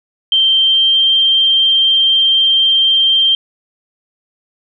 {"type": "tone with pitch glide", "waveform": "sine", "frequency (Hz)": [3138, 3158], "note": ["G7", "G7"], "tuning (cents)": [1, 12], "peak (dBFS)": -8, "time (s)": [0.32, 3.35], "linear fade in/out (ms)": 2, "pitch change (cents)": 11, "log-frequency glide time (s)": [0.57, 1.04], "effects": []}